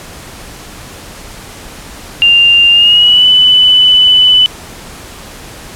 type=tone with pitch glide; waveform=sine; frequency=2794 to 2995 Hz; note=F7 to F#7; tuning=0 to +20 cents; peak=-3 dBFS; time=2.22-4.46 s; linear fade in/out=0 ms; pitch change=+120 cents; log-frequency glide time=2.71-3.27 s; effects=pink hiss -30 dBFS RMS until 5.75 s + low-pass 12000 Hz 12 dB/octave